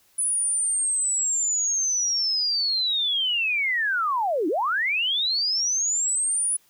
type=linear two-way sweep; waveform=sine; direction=down then up; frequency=10000 to 288.1 to 10000 Hz; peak=-21 dBFS; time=0.18-6.57 s; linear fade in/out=10 ms; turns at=4.48 s; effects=white hiss -61 dBFS RMS until 6.69 s